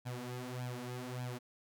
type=tone with flanger; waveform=sawtooth; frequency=124.5 Hz; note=B2; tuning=14 cents sharp; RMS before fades=-42 dBFS; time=0.05-1.39 s; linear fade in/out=20 ms; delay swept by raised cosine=1.2 to 5.7 ms; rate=1.7 Hz; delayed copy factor=+0.8; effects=none